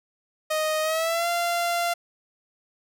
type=tone with pitch glide; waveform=sawtooth; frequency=622.3 to 690.5 Hz; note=D#5 to F5; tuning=0 to -20 cents; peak=-19 dBFS; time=0.5-1.94 s; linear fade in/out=10 ms; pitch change=+180 cents; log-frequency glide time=0.82-1.28 s; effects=none